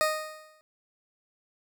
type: tone with exponential decay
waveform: 20% pulse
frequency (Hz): 620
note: D#5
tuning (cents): -6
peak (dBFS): -16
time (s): 0.01-0.61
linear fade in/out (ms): 0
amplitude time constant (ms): 130
effects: none